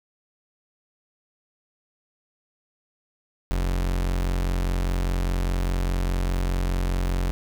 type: tone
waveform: 40% pulse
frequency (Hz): 44.93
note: F1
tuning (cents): +50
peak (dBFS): -21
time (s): 3.51-7.31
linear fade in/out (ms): 0
effects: none